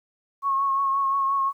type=tone with vibrato; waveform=sine; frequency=1095 Hz; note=C#6; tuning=22 cents flat; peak=-20 dBFS; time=0.42-1.53 s; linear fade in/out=50 ms; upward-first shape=triangle; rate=5.7 Hz; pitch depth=33 cents each way; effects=10-bit